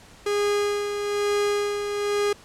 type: tone with tremolo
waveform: 45% pulse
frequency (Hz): 410.3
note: G#4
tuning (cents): -21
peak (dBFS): -20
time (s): 0.26-2.33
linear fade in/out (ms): 5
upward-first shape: sine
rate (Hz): 1.1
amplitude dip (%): 50
effects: pink hiss -49 dBFS RMS until 2.44 s + low-pass 9000 Hz 12 dB/octave